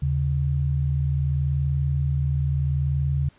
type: tone pair together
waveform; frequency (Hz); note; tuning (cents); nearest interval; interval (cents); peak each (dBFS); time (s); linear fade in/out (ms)
sine; 77.78 / 138.5; D#2 / C#3; 0 / -1; minor seventh; 999; -24 / -22; 0.02-3.29; 5
effects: pink hiss -58 dBFS RMS until 3.38 s + resampled to 8000 Hz